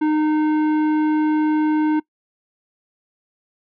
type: tone with tanh clipping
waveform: sine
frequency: 306.9 Hz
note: D#4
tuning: 24 cents flat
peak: -17 dBFS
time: 0.01-2 s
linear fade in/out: 10 ms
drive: 12 dB
effects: noise-tail reverb RT60 0.1 s tail -23 dB re dry